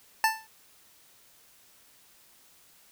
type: tone with exponential decay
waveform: 25% pulse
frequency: 884 Hz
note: A5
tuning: 8 cents sharp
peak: -14 dBFS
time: 0.24-0.47 s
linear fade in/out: 1 ms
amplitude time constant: 49 ms
effects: white hiss -59 dBFS RMS until 2.91 s